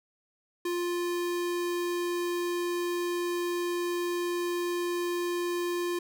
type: tone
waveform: square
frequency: 349.9 Hz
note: F4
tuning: 3 cents sharp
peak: -29 dBFS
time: 0.65-5.99 s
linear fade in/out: 5 ms
effects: none